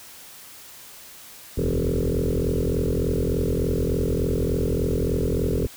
sine tone with frequency modulation, 168.7 Hz, E3, 40 cents sharp, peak -19 dBFS, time 1.57-5.67 s, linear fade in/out 10 ms, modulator 43.4 Hz, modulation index 7.2, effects tanh soft clip ceiling -15 dBFS + white hiss -44 dBFS RMS until 5.76 s

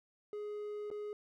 triangle tone with dropouts, 417.6 Hz, G#4, 10 cents sharp, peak -37 dBFS, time 0.33-1.13 s, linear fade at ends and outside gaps 1 ms, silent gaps 0.903-0.913 s, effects none

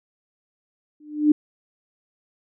sine tone with exponential growth, 299.8 Hz, D4, 36 cents sharp, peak -9 dBFS, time 1-1.32 s, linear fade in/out 5 ms, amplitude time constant 68 ms, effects none

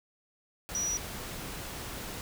sine tone in noise, 5830 Hz, F#8, 26 cents flat, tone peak -29 dBFS, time 0.75-0.97 s, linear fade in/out 0 ms, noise pink, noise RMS -40 dBFS, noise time 0.69-2.21 s, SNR +8 dB, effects none

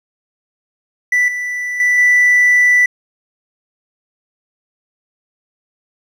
triangle tone with level steps, 1975.5 Hz, B6, in tune, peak -8 / -17 / -8 / -5 dBFS, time 1.12-2.86 s, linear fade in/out 5 ms, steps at 1.28 / 1.8 / 1.98 s, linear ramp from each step 2 ms, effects tanh soft clip ceiling -3 dBFS

